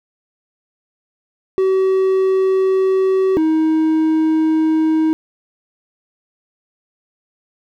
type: tone pair in turn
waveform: triangle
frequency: 380.2 / 316.4 Hz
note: F#4 / D#4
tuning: +47 / +29 cents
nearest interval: minor third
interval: 318 cents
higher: first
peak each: -10 dBFS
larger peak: neither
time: 1.58-3.37 / 3.37-5.13 s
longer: first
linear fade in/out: 0 ms
effects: none